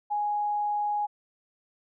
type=tone; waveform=sine; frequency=830.6 Hz; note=G#5; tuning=in tune; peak=-25 dBFS; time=0.1-1.07 s; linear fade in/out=20 ms; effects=none